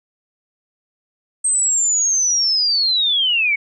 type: linear sweep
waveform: sine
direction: down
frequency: 8372 to 2188 Hz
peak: -14 dBFS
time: 1.44-3.56 s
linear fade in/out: 10 ms
effects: none